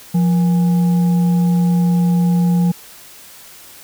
sine tone with frequency modulation, 174.7 Hz, F3, 1 cent sharp, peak -11 dBFS, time 0.14-2.72 s, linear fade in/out 10 ms, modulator 651 Hz, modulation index 0.2, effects white hiss -40 dBFS RMS until 3.83 s

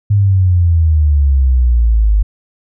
sine exponential sweep, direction down, 103.83 to 50.2 Hz, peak -7 dBFS, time 0.1-2.23 s, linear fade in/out 10 ms, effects none

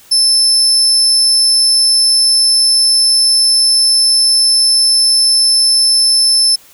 35% pulse tone, 5274 Hz, E8, in tune, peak -5 dBFS, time 0.11-6.56 s, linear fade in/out 10 ms, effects white hiss -43 dBFS RMS until 6.73 s

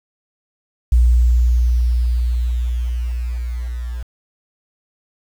sine tone with level ramp, 60 Hz, B1, 49 cents flat, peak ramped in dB -8 to -23 dBFS, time 0.92-4.03 s, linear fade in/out 5 ms, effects 7-bit

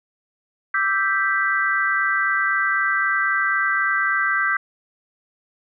sine chord, E minor seventh, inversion third, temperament equal, 1174.7 / 1318.5 / 1568 / 1975.5 Hz, D6 / E6 / G6 / B6, 0 / 0 / 0 / 0 cents, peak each -26 / -26 / -20 / -24 dBFS, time 0.74-4.57 s, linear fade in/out 5 ms, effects none

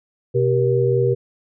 sine tone cluster, 126.4 / 389.5 / 474 Hz, B2 / G4 / A#4, +41 / -11 / +29 cents, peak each -19 dBFS, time 0.34-1.15 s, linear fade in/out 20 ms, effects none

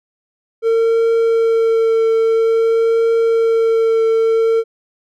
triangle tone with vibrato, 453.5 Hz, A#4, 48 cents flat, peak -9 dBFS, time 0.62-4.64 s, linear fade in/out 50 ms, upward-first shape triangle, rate 0.5 Hz, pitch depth 16 cents each way, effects none

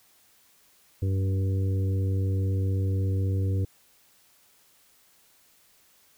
harmonic tone with a mistuned harmonic, 96.1 Hz, G2, 34 cents flat, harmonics 1 / 2 / 3 / 4 / 5, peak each -23 / -39 / -37 / -40 / -40 dBFS, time 1.02-3.65 s, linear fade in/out 5 ms, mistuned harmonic 2, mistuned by -16 cents, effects white hiss -61 dBFS RMS until 6.17 s

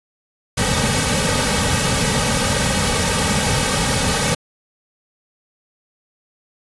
pink noise with comb filter, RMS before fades -18 dBFS, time 0.57-4.35 s, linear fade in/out 10 ms, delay 2.9 ms, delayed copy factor -0.95, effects resampled to 24000 Hz

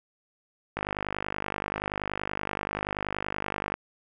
click train, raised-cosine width 0.5 ms, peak -14 dBFS, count 151, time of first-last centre 0.77-3.74 s, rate 50.5 Hz, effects none

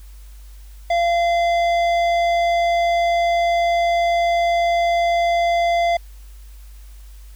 sine tone with tanh clipping, 687 Hz, F5, 29 cents flat, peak -17 dBFS, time 0.9-5.97 s, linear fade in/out 5 ms, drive 13 dB, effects added 50 Hz sine -37 dBFS peak until 7.35 s + white hiss -53 dBFS RMS until 7.35 s

